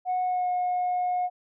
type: tone with pitch glide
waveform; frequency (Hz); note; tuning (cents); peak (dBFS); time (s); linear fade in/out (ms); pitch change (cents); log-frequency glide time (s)
sine; 733 to 722.5; F#5 to F#5; -16 to -41; -22; 0.05-1.3; 50; -25; 0.23-0.49
effects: tanh soft clip ceiling -21 dBFS